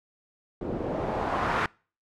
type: noise with low-pass filter sweep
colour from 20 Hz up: white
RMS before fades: -29 dBFS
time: 0.61-1.66 s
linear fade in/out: 2 ms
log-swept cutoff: 360 to 1500 Hz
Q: 1.5
effects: noise-tail reverb RT60 0.4 s tail -26 dB re dry